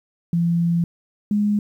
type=tone pair in turn; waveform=sine; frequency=170 / 207.3 Hz; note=F3 / G#3; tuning=-46 / -3 cents; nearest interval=minor third; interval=343 cents; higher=second; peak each=-16 dBFS; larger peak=neither; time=0.33-0.84 / 1.31-1.59 s; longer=first; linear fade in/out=2 ms; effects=9-bit